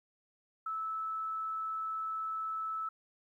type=tone; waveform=sine; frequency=1308 Hz; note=E6; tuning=14 cents flat; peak=-34 dBFS; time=0.66-2.89 s; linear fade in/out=5 ms; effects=12-bit